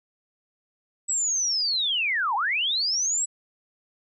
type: linear two-way sweep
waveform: sine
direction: down then up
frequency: 7902 to 784 to 7902 Hz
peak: -22 dBFS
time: 1.08-3.26 s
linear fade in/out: 20 ms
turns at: 2.35 s
effects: none